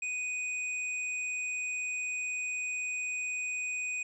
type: tone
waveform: square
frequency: 2489 Hz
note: D#7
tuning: in tune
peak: -33 dBFS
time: 0.02-4.03 s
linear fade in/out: 5 ms
effects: resampled to 24000 Hz